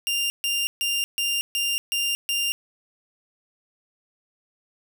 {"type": "tone bursts", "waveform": "sawtooth", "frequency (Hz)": 2794, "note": "F7", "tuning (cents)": 0, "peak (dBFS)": -19, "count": 7, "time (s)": [0.07, 2.52], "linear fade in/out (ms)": 0, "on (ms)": 230, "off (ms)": 140, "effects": []}